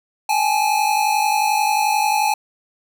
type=tone pair together; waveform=square; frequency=807 / 858.3 Hz; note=G#5 / A5; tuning=-50 / -43 cents; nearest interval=minor second; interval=107 cents; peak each=-21 / -18 dBFS; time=0.29-2.34 s; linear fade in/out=5 ms; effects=none